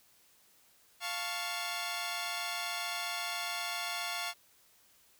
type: chord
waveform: 10% pulse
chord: F augmented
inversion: none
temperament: equal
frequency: 698.5 / 880 / 1108.7 Hz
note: F5 / A5 / C#6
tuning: 0 / 0 / 0 cents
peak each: -29 / -34 / -31 dBFS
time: 1-4.34 s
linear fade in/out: 50 ms
effects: white hiss -65 dBFS RMS until 5.19 s